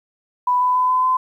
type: tone with pitch steps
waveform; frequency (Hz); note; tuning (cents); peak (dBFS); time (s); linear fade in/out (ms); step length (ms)
sine; 991 / 999 / 1007.2 / 1015.3 / 1023.6; B5 / B5 / B5 / B5 / C6; +6 / +20 / +34 / +48 / -38; -14; 0.47-1.17; 5; 140
effects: 9-bit